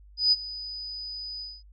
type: tone with ADSR envelope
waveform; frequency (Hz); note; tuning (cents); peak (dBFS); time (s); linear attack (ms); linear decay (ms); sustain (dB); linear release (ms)
sine; 4978; D#8; 0; -16; 0.17-1.63; 150; 33; -18; 220
effects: added 50 Hz sine -49 dBFS peak until 1.72 s